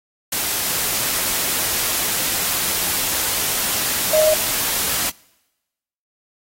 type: tone in noise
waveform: sine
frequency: 622.3 Hz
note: D#5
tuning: in tune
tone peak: -12 dBFS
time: 4.13-4.34 s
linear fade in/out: 5 ms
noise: white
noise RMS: -21 dBFS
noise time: 0.32-5.1 s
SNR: +6 dB
effects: noise-tail reverb RT60 1.0 s tail -25 dB re dry + AAC 48 kbps